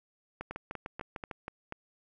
two click trains, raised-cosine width 0.5 ms, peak -23 / -23 dBFS, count 7 / 6, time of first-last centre 0.41-1.312 / 0.51-1.724 s, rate 6.65 / 4.12 Hz, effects none

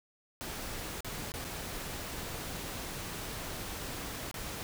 pink noise with dropouts, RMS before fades -40 dBFS, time 0.41-4.63 s, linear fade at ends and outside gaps 0 ms, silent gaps 1.006-1.046 / 1.319-1.339 / 1.443-1.448 / 4.313-4.342 s, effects none

